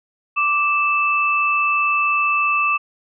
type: tone pair together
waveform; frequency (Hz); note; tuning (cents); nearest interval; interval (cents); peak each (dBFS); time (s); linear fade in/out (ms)
sine; 1172.4 / 2637; D6 / E7; -3 / 0; octave + major second; 1403; -18; 0.36-2.78; 20
effects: none